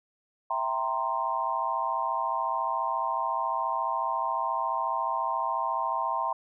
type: chord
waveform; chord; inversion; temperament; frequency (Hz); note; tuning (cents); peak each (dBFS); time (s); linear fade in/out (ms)
sine; C dominant seventh; first; equal; 659.3 / 784 / 932.3 / 1046.5; E5 / G5 / Bb5 / C6; 0 / 0 / 0 / 0; -35 / -34 / -30 / -30; 0.5-6.33; 5
effects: none

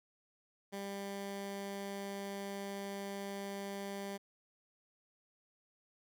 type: tone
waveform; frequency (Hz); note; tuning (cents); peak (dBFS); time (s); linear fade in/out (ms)
15% pulse; 198.5; G3; +22; -34; 0.72-4.18; 20
effects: none

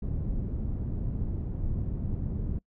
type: low-pass noise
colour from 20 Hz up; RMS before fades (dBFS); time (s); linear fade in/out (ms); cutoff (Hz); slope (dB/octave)
pink; -31; 0.02-2.59; 5; 190; 12
effects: noise-tail reverb RT60 0.1 s tail -24 dB re dry

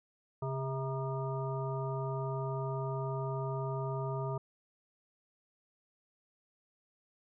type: harmonic tone with a mistuned harmonic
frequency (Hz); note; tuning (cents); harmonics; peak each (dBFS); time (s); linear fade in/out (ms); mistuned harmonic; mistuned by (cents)
134.7; C#3; -49; 1 / 3 / 5 / 7 / 9; -35 / -40 / -42 / -43 / -45; 0.42-4.38; 5; 5; -58
effects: none

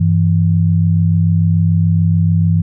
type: tone pair together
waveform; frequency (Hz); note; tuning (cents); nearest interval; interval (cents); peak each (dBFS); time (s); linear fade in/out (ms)
sine; 97.94 / 164.81; G2 / E3; -1 / 0; major sixth; 901; -12; 0-2.62; 10
effects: none

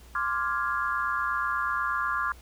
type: chord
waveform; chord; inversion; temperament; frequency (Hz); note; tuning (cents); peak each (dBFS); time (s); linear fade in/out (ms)
sine; D half-diminished seventh; third; equal; 1046.5 / 1174.7 / 1396.9 / 1661.2; C6 / D6 / F6 / Ab6; 0 / 0 / 0 / 0; -32 / -30 / -30 / -33; 0.15-2.32; 2
effects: added 60 Hz sine -48 dBFS peak until 2.41 s + pink hiss -55 dBFS RMS until 2.41 s

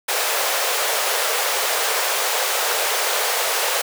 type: high-pass noise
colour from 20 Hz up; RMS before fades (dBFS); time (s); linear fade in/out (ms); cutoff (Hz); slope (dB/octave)
pink; -21; 0.08-3.82; 10; 440; 48
effects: none

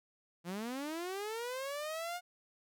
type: linear sweep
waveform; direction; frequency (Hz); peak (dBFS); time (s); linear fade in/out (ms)
sawtooth; up; 164.81 to 722; -34; 0.44-2.21; 50
effects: none

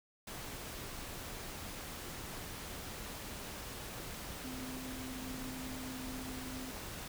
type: tone in noise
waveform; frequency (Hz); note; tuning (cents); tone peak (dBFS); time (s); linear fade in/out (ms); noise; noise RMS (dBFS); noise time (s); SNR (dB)
sine; 257.7; C4; -26; -44; 4.44-6.71; 5; pink; -45; 0.27-7.08; -2
effects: none

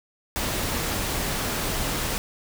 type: noise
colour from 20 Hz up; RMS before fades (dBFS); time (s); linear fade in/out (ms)
pink; -27; 0.36-2.18; 0
effects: none

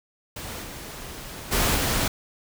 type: noise with level steps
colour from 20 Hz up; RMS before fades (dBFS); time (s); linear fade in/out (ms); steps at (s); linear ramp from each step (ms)
pink; -35 / -38 / -22 / -24; 0.36-2.08; 5; 0.62 / 1.51 / 1.75; 20
effects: none

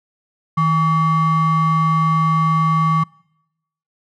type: ring-modulated tone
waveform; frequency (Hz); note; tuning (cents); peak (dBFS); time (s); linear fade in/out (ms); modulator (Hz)
triangle; 488.7; B4; -18; -8; 0.57-3.04; 10; 648
effects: noise-tail reverb RT60 0.9 s tail -26 dB re dry

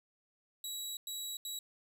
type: tone bursts at uneven times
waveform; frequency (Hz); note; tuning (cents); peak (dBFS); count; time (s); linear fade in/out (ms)
20% pulse; 3886; B7; -29; -33; 3; 0.64-0.97 / 1.07-1.37 / 1.45-1.59; 2
effects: none

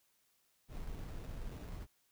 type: noise with sample-and-hold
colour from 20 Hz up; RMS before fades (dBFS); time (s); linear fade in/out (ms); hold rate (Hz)
brown; -44; 0.68-1.87; 50; 3150
effects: white hiss -75 dBFS RMS until 2.11 s

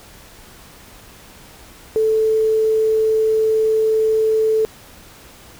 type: tone with quantisation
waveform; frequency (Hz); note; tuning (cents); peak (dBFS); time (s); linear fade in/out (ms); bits
sine; 438.8; A4; -5; -13; 1.96-4.65; 0; 7
effects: pink hiss -43 dBFS RMS until 5.59 s

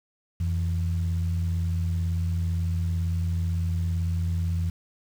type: tone pair together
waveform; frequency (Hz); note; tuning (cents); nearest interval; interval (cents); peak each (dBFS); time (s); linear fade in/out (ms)
sine; 87.4 / 165.33; F2 / E3; +2 / +5; major seventh; 1103; -23 / -31; 0.4-4.7; 5
effects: tanh soft clip ceiling -17 dBFS + 8-bit

